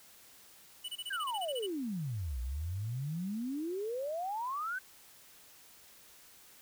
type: tone bursts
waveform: square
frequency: 2960 Hz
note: F#7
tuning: in tune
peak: -38 dBFS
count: 12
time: 0.84-1.667 s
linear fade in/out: 10 ms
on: 46 ms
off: 25 ms
type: exponential two-way sweep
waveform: sine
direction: down then up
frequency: 1661.2 to 58.4 to 1564 Hz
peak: -34 dBFS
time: 1.1-4.79 s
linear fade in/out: 10 ms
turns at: 2.4 s
effects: white hiss -58 dBFS RMS until 6.61 s